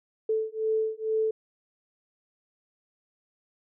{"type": "beating tone pair", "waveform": "sine", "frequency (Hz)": [437.9, 440.1], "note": ["A4", "A4"], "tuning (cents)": [-8, 0], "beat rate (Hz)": 2.2, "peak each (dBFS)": [-28, -28], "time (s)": [0.29, 1.31], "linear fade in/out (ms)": 5, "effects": []}